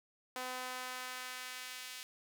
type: tone with high-pass filter sweep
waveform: sawtooth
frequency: 253.7 Hz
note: B3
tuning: 47 cents sharp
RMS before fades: -44 dBFS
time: 0.36-2.03 s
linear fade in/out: 0 ms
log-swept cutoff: 690 to 2800 Hz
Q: 0.89
effects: none